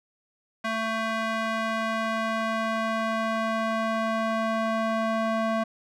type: tone with band-pass filter sweep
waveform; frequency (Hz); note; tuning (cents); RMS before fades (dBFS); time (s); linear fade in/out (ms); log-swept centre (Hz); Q
square; 222.9; A3; +23; -27; 0.64-5.64; 10; 1500 to 840; 1
effects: none